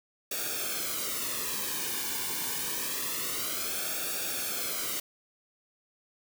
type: noise with flanger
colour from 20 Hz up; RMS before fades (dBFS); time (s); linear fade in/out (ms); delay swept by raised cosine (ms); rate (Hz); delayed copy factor
white; -33; 0.31-5; 5; 0.98 to 1.55; 0.26; -0.75
effects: none